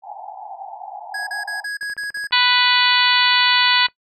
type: band-pass noise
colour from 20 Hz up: pink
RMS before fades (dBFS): -34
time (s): 0.02-1.66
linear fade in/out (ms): 50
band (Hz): 720 to 860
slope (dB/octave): 96
type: tone bursts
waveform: square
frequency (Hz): 1661.2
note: G#6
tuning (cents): 0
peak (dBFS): -24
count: 7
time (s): 1.14-2.272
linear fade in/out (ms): 5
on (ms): 130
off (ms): 37
type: click train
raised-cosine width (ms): 0.5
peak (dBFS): -29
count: 31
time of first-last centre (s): 1.83-3.885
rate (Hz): 14.6
type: harmonic tone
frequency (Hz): 493.9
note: B4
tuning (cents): 0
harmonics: 2 / 3 / 4 / 5 / 6 / 7 / 8 / 9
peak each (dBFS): -21 / -21 / -21 / -21 / -21 / -21 / -21 / -21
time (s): 2.32-3.87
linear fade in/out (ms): 10
effects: noise-tail reverb RT60 0.1 s tail -19 dB re dry + low-pass 8000 Hz 12 dB/octave